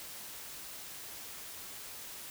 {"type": "silence", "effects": ["white hiss -46 dBFS RMS until 2.3 s"]}